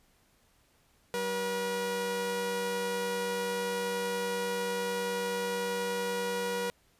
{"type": "tone pair together", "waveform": "sawtooth", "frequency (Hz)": [190.4, 481.4], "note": ["F#3", "B4"], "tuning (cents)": [50, -44], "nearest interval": "octave + major third", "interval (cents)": 1606, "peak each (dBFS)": [-35, -27], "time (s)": [1.14, 6.7], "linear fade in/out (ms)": 0, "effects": ["pink hiss -67 dBFS RMS until 6.99 s", "resampled to 32000 Hz"]}